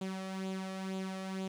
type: tone with flanger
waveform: sawtooth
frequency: 190 Hz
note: F#3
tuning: 46 cents sharp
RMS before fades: -39 dBFS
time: 0.01-1.48 s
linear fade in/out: 5 ms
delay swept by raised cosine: 0.27 to 1.67 ms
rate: 2.1 Hz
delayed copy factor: +0.55
effects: low-pass 8000 Hz 12 dB/octave + 11-bit